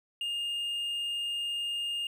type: tone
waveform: triangle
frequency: 2827 Hz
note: F7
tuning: 20 cents sharp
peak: -29 dBFS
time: 0.21-2.07 s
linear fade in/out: 2 ms
effects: none